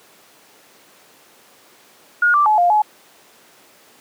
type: tone with pitch steps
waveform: sine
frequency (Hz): 1434 / 1173 / 855 / 703 / 848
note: F6 / D6 / A5 / F5 / G#5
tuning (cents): +45 / -2 / -50 / +11 / +36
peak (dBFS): -11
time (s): 2.22-2.82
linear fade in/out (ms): 5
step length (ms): 120
effects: pink hiss -49 dBFS RMS until 4 s + high-pass 300 Hz 12 dB/octave